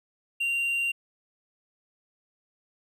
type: tone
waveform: triangle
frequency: 2769 Hz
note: F7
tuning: 15 cents flat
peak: -23 dBFS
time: 0.4-0.92 s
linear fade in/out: 10 ms
effects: none